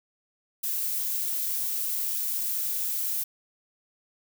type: noise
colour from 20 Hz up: violet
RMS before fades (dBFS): -29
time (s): 0.63-3.24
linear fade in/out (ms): 10
effects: none